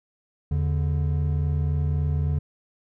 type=tone pair together; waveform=triangle; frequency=81.07 / 144.7 Hz; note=E2 / D3; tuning=-28 / -25 cents; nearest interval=minor seventh; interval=1003 cents; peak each=-21 / -23 dBFS; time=0.51-2.39 s; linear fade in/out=5 ms; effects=none